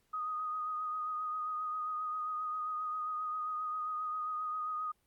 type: tone with vibrato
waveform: sine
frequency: 1244.5 Hz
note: D#6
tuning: in tune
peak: -34 dBFS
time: 0.13-4.92 s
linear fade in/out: 10 ms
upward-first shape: sine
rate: 7.5 Hz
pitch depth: 24 cents each way
effects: pink hiss -75 dBFS RMS until 5.06 s + Opus 48 kbps